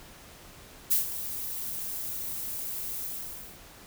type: noise with ADSR envelope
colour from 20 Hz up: violet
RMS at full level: -22 dBFS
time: 0.9-3.61 s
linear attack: 19 ms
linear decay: 130 ms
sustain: -13 dB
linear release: 560 ms
effects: pink hiss -50 dBFS RMS until 3.86 s